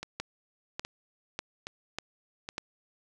two click trains, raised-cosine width 0.2 ms, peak -20 / -16 dBFS, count 4 / 5, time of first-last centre 0.03-2.489 / 0.2-2.581 s, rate 1.22 / 1.68 Hz, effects none

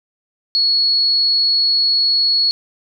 sine tone, 4359 Hz, C#8, 30 cents flat, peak -12 dBFS, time 0.55-2.51 s, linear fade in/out 0 ms, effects none

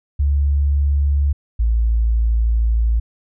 sine tone pair in turn, 71.1 / 56.43 Hz, C#2 / A1, +45 / +44 cents, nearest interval major third, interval 401 cents, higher first, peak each -13 dBFS, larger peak neither, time 0.19-1.33 / 1.59-3 s, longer second, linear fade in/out 10 ms, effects none

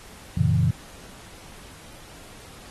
sine chord, F# dominant seventh, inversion none, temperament equal, 92.5 / 116.54 / 138.59 / 164.81 Hz, F#2 / A#2 / C#3 / E3, 0 / 0 / 0 / 0 cents, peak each -23 dBFS, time 0.37-0.71 s, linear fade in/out 5 ms, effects pink hiss -46 dBFS RMS until 2.7 s + AAC 32 kbps

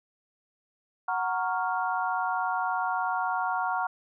sine chord, Gb major seventh, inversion none, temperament equal, 740 / 932.3 / 1108.7 / 1396.9 Hz, Gb5 / Bb5 / Db6 / F6, 0 / 0 / 0 / 0 cents, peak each -30 / -31 / -33 / -32 dBFS, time 1.08-3.87 s, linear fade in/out 5 ms, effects none

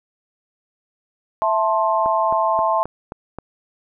sine chord, A minor, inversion second, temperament just, 660 / 880 / 1056 Hz, E5 / A5 / C6, +2 / 0 / +16 cents, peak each -20 dBFS, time 1.42-2.83 s, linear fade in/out 0 ms
click train, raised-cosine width 1 ms, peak -16 dBFS, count 6, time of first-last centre 2.06-3.386 s, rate 3.77 Hz
effects none

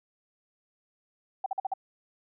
sine tone bursts, 770 Hz, G5, 31 cents flat, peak -26 dBFS, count 5, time 1.44-1.738 s, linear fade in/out 5 ms, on 22 ms, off 47 ms, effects none

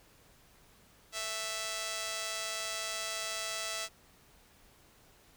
5% pulse tone with amplitude modulation, 659.3 Hz, E5, in tune, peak -21 dBFS, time 1.12-3.89 s, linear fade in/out 50 ms, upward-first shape sine, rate 203 Hz, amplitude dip 65%, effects pink hiss -62 dBFS RMS until 5.36 s

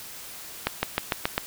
accelerating click train, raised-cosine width 0.3 ms, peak -6 dBFS, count 6, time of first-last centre 0.67-1.38 s, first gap 160 ms, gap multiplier 0.94, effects white hiss -41 dBFS RMS until 1.46 s

